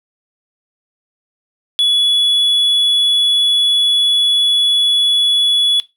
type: tone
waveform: triangle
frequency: 3403 Hz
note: G#7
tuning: 41 cents sharp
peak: -9 dBFS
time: 1.79-5.8 s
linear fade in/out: 0 ms
effects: noise-tail reverb RT60 0.2 s tail -18 dB re dry